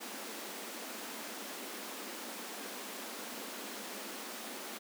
pink high-pass noise, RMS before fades -44 dBFS, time 0-4.79 s, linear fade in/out 20 ms, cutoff 200 Hz, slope 96 dB/octave, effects none

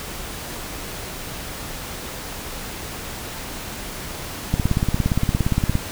click train, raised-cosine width 5 ms, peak -6 dBFS, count 22, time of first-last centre 4.54-5.754 s, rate 17.3 Hz, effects pink hiss -32 dBFS RMS until 5.91 s

